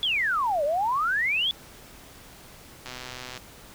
sine exponential two-way sweep, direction down then up, 3500 to 558 to 3500 Hz, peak -22 dBFS, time 0.03-1.51 s, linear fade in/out 0 ms, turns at 0.64 s
click train, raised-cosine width 0.2 ms, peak -20 dBFS, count 66, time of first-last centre 2.86-3.376 s, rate 126 Hz
effects pink hiss -48 dBFS RMS until 3.74 s

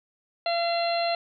harmonic tone with a mistuned harmonic, 682 Hz, F5, 41 cents flat, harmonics 1 / 2 / 3 / 4 / 5 / 6, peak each -24 / -37 / -37 / -35 / -42 / -32 dBFS, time 0.46-1.15 s, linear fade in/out 2 ms, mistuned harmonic 6, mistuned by +19 cents, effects none

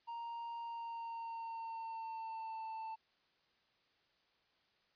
triangle tone with pitch glide, 932.3 to 888.7 Hz, A#5 to A5, 0 to +17 cents, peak -40 dBFS, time 0.07-2.96 s, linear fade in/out 20 ms, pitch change -83 cents, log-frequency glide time 0.59-2.66 s, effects white hiss -75 dBFS RMS until 4.95 s + resampled to 11025 Hz

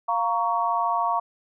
sine chord, Bb minor, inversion second, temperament just, 699.2 / 932.3 / 1118.8 Hz, F5 / Bb5 / Db6, +2 / 0 / +16 cents, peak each -26 / -25 / -25 dBFS, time 0.08-1.2 s, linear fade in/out 10 ms, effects none

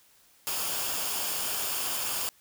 white noise with comb filter, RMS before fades -31 dBFS, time 0.47-2.29 s, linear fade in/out 0 ms, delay 0.5 ms, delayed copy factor -0.5, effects white hiss -61 dBFS RMS until 2.4 s

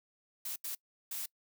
blue noise bursts at uneven times, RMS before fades -39 dBFS, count 3, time 0.45-0.56 / 0.64-0.75 / 1.11-1.26 s, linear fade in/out 5 ms, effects noise-tail reverb RT60 0.1 s tail -24 dB re dry

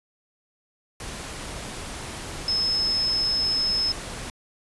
sine tone in noise, 5190 Hz, E8, 28 cents flat, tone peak -21 dBFS, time 2.48-3.92 s, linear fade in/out 2 ms, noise pink, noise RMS -35 dBFS, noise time 1-4.3 s, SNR +11 dB, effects resampled to 24000 Hz

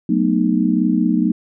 sine chord, B dominant seventh, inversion second, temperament just, 185.21 / 222.2 / 246.9 / 308.7 Hz, F#3 / A3 / B3 / D#4, +2 / +17 / 0 / -14 cents, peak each -19 dBFS, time 0.09-1.32 s, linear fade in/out 5 ms, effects none

